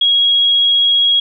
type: tone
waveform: sine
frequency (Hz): 3305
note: G#7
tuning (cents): -9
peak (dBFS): -9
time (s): 0.01-1.2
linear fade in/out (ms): 5
effects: none